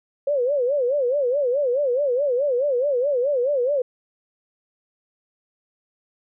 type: tone with vibrato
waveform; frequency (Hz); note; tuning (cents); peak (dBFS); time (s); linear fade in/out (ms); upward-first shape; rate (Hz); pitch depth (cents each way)
sine; 532; C5; +29; -18; 0.27-3.82; 5; sine; 4.7; 180
effects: none